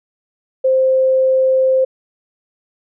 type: tone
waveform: sine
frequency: 523.3 Hz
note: C5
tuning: in tune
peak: -10 dBFS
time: 0.64-1.85 s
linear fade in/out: 10 ms
effects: none